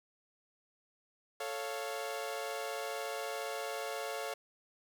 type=chord; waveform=sawtooth; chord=A augmented; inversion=none; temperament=equal; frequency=440 / 554.4 / 698.5 Hz; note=A4 / C#5 / E#5; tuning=0 / 0 / 0 cents; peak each=-38 / -37 / -38 dBFS; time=1.4-4.34 s; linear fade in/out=5 ms; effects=none